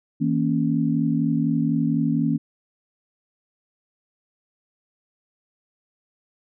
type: chord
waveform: sine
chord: A# diminished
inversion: second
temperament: equal with one note detuned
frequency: 161.42 / 233.1 / 277.2 Hz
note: E3 / A#3 / C#4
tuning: -36 / 0 / 0 cents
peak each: -23 dBFS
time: 0.2-2.38 s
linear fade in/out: 20 ms
effects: none